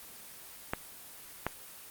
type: clicks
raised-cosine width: 0.5 ms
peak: -14 dBFS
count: 2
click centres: 0.735 / 1.466 s
effects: white hiss -49 dBFS RMS until 1.9 s + Opus 24 kbps